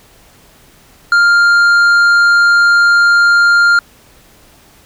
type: tone with tanh clipping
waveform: triangle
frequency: 1400 Hz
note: F6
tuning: 4 cents sharp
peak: -7 dBFS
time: 1.12-3.79 s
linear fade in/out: 2 ms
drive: 11 dB
effects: pink hiss -45 dBFS RMS until 4.85 s